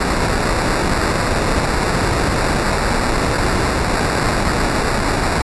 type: noise with sample-and-hold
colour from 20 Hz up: pink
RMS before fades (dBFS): -17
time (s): 0-5.42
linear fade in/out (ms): 5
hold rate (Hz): 3150
effects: resampled to 24000 Hz